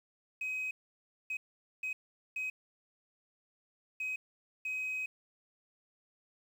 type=tone bursts at uneven times; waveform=sine; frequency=2529 Hz; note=D#7; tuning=28 cents sharp; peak=-32 dBFS; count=6; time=0.41-0.71 / 1.3-1.37 / 1.83-1.93 / 2.36-2.5 / 4-4.16 / 4.65-5.06 s; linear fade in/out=5 ms; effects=tanh soft clip ceiling -32 dBFS + 10-bit